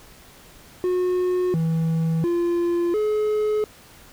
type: tone with pitch steps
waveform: triangle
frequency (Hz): 362.9 / 162.8 / 345.3 / 425.5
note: F#4 / E3 / F4 / G#4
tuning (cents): -34 / -21 / -20 / +42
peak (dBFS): -17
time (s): 0.84-3.64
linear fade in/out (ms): 0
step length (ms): 700
effects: pink hiss -48 dBFS RMS until 4.12 s